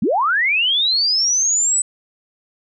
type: linear sweep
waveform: sine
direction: up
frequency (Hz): 162 to 8070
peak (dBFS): -14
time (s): 0.02-1.82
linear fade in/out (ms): 5
effects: none